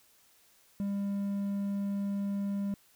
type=tone; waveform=triangle; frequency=200 Hz; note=G3; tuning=35 cents sharp; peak=-28 dBFS; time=0.8-2.74 s; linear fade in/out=0 ms; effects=white hiss -64 dBFS RMS until 2.95 s

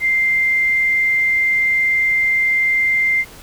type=tone; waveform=sine; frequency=2093 Hz; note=C7; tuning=in tune; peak=-13 dBFS; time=0-3.25 s; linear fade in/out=50 ms; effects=pink hiss -40 dBFS RMS until 3.42 s

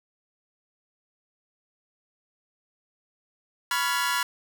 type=chord; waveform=sawtooth; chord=C# dominant seventh; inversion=third; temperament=equal with one note detuned; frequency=987.8 / 1108.7 / 1396.9 / 1691.2 Hz; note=B5 / C#6 / E#6 / G#6; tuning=0 / 0 / 0 / +31 cents; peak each=-24 / -30 / -25 / -27 dBFS; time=3.71-4.23 s; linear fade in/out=2 ms; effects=none

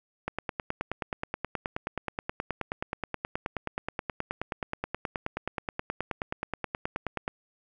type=click train; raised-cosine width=0.5 ms; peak=-15 dBFS; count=67; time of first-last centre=0.28-7.279 s; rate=9.43 Hz; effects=none

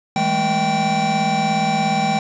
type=tone cluster; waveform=square; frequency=162 / 203.8 / 220.8 / 779 Hz; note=E3 / G#3 / A3 / G5; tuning=-30 / -32 / +6 / -11 cents; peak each=-26 / -25 / -26 / -19 dBFS; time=0.16-2.19 s; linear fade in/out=2 ms; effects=resampled to 16000 Hz + 7-bit

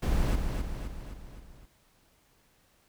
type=noise with echo; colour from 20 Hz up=brown; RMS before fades=-26 dBFS; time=0.02-0.36 s; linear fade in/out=10 ms; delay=260 ms; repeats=5; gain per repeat=-5 dB; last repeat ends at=1.66 s; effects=pink hiss -66 dBFS RMS until 2.88 s

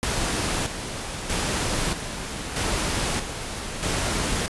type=noise with tremolo; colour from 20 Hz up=pink; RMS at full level=-25 dBFS; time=0.03-4.48 s; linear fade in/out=0 ms; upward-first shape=square; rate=0.79 Hz; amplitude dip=55%; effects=resampled to 24000 Hz

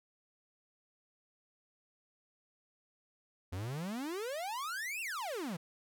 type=exponential two-way sweep; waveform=45% pulse; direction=up then down; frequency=84.4 to 2789 to 153.6 Hz; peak=-37 dBFS; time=3.52-5.57 s; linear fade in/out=10 ms; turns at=5.01 s; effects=none

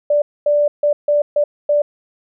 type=tone bursts at uneven times; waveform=sine; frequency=587 Hz; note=D5; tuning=1 cent flat; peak=-11 dBFS; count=6; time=0.1-0.22 / 0.46-0.68 / 0.83-0.93 / 1.08-1.22 / 1.36-1.44 / 1.69-1.82 s; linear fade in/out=5 ms; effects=none

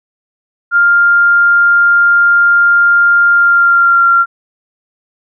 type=tone with pitch glide; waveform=sine; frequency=1400 to 1379.9 Hz; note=F6 to F6; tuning=+4 to -21 cents; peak=-5 dBFS; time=0.71-4.26 s; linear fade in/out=50 ms; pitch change=-25 cents; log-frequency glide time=3.33-4.07 s; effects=none

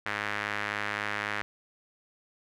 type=tone with band-pass filter; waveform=sawtooth; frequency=103.83 Hz; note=G#2; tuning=in tune; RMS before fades=-33 dBFS; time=0.06-1.42 s; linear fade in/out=0 ms; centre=1800 Hz; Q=2.1; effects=none

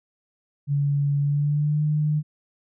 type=tone with pitch glide; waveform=sine; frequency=142.6 to 151.08 Hz; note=C#3 to D3; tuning=+49 to +49 cents; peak=-19 dBFS; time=0.67-2.23 s; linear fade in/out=50 ms; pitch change=+100 cents; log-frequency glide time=1.2-1.82 s; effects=none

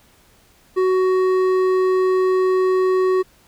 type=tone with hard clipping; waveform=triangle; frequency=372.7 Hz; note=F#4; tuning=13 cents sharp; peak=-16 dBFS; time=0.76-3.23 s; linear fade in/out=20 ms; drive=12 dB; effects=pink hiss -54 dBFS RMS until 3.47 s

